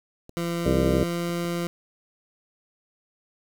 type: clicks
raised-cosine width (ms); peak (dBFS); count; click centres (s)
2; -29; 5; 0.294 / 0.832 / 0.913 / 1.294 / 1.449
type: tone with pitch glide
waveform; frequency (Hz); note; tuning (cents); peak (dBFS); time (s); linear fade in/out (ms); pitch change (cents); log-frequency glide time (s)
20% pulse; 170.3 to 171.98; F3 to F3; -43 to -26; -21; 0.37-1.67; 0; +17; 0.57-1.3
type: harmonic tone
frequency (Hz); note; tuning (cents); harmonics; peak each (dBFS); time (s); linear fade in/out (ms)
66; C2; +16; 1 / 2 / 3 / 4 / 5 / 6 / 7 / 9; -28 / -28 / -28 / -28 / -28 / -28 / -28 / -28; 0.65-1.04; 10
effects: 8-bit